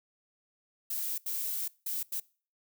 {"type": "noise bursts at uneven times", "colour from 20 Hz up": "violet", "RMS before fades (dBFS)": -34, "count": 4, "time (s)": [[0.9, 1.18], [1.26, 1.68], [1.86, 2.03], [2.12, 2.2]], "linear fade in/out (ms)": 5, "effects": ["noise-tail reverb RT60 0.4 s tail -23 dB re dry"]}